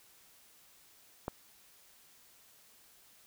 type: click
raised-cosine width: 1 ms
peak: -21 dBFS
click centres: 1.281 s
effects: white hiss -62 dBFS RMS until 3.26 s